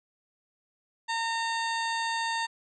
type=harmonic tone; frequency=914 Hz; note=A#5; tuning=34 cents flat; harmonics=1 / 2 / 3 / 4 / 5 / 7 / 8 / 9; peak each=-30 / -33 / -40 / -38 / -39 / -47 / -48 / -49 dBFS; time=1.08-2.47 s; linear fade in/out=20 ms; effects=none